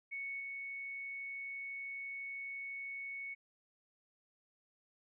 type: tone with level steps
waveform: sine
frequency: 2217 Hz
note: C#7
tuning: in tune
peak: -39 / -41 dBFS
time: 0.11-3.35 s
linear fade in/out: 20 ms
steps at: 0.4 s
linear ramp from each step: 2 ms
effects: none